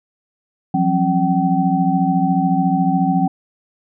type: tone cluster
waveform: sine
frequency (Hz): 172.1 / 186.1 / 269.1 / 765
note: F3 / F#3 / C4 / G5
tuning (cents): -25 / +10 / +49 / -42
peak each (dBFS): -19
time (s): 0.74-3.28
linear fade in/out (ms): 5
effects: none